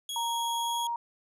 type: tone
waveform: sawtooth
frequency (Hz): 3323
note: G#7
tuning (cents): 0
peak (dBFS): -30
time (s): 0.09-0.87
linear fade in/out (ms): 2
type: tone with pitch glide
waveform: sine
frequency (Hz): 932.3 to 939.9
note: A#5 to A#5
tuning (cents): 0 to +14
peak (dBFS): -29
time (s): 0.16-0.96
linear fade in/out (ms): 2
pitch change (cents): +14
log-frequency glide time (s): 0.59-0.78
effects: resampled to 32000 Hz